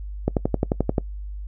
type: click train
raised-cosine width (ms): 2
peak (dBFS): -6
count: 9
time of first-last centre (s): 0.28-0.982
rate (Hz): 11.4
effects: noise-tail reverb RT60 0.1 s tail -23 dB re dry + added 50 Hz sine -30 dBFS peak until 1.47 s